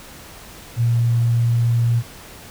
sine tone, 117.8 Hz, A#2, 19 cents sharp, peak -14 dBFS, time 0.76-2.03 s, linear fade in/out 50 ms, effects pink hiss -40 dBFS RMS until 2.5 s

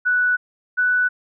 sine tone pair in turn, 1480 / 1486.6 Hz, F#6 / F#6, 0 / +8 cents, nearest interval unison, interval 8 cents, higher second, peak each -15 dBFS, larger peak neither, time 0.05-0.37 / 0.77-1.09 s, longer neither, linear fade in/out 20 ms, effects none

